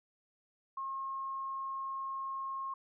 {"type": "tone", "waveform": "sine", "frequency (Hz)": 1077, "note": "C6", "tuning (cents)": 50, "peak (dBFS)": -36, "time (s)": [0.77, 2.74], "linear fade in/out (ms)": 5, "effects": []}